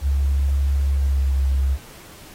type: tone with pitch glide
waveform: sine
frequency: 69.3 to 67.48 Hz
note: C#2 to C#2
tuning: 0 to -46 cents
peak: -16 dBFS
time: 0.01-1.78 s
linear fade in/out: 50 ms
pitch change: -46 cents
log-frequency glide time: 0.93-1.33 s
effects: pink hiss -44 dBFS RMS until 2.34 s + AAC 48 kbps